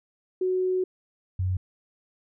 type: tone pair in turn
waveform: sine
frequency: 370 / 92.5 Hz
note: F#4 / F#2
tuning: 0 / 0 cents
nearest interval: 2 octaves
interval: 2400 cents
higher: first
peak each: -22 / -23 dBFS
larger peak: first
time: 0.41-0.84 / 1.39-1.57 s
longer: first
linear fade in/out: 5 ms
effects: none